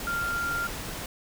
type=tone in noise; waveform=sine; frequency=1392 Hz; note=F6; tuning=6 cents flat; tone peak=-27 dBFS; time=0.07-0.67 s; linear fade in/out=2 ms; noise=pink; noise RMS=-36 dBFS; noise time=0-1.06 s; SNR=+6 dB; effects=none